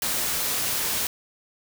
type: noise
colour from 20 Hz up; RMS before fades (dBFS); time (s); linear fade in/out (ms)
white; -26; 0.02-1.07; 2
effects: none